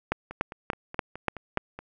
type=two click trains; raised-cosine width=0.5 ms; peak=-23 / -9 dBFS; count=8 / 6; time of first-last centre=0.31-1.79 / 0.12-1.573 s; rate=4.73 / 3.44 Hz; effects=none